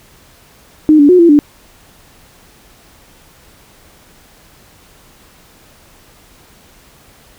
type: tone with pitch steps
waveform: sine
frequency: 307.4 / 288.1 / 362.7 / 339.4 / 293.1 Hz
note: D#4 / D4 / F#4 / F4 / D4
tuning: -21 / -33 / -34 / -49 / -3 cents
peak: -3 dBFS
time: 0.89-1.39 s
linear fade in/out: 0 ms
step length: 100 ms
effects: pink hiss -45 dBFS RMS until 7.38 s